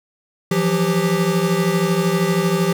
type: tone cluster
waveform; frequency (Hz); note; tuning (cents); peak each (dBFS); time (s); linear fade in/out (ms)
square; 166.4 / 179.2 / 393.9; E3 / F3 / G4; +17 / +45 / +8; -21; 0.51-2.73; 5
effects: none